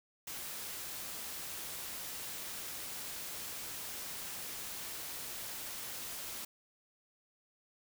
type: noise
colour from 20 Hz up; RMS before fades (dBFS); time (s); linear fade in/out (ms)
white; -43; 0.27-6.45; 5
effects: none